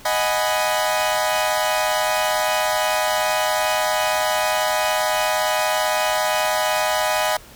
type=chord; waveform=sawtooth; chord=G# minor seventh; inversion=second; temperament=equal; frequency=622.3 / 740 / 830.6 / 987.8 Hz; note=D#5 / F#5 / G#5 / B5; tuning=0 / 0 / 0 / 0 cents; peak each=-18 / -21 / -21 / -22 dBFS; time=0.05-7.37 s; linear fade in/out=5 ms; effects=pink hiss -44 dBFS RMS until 7.55 s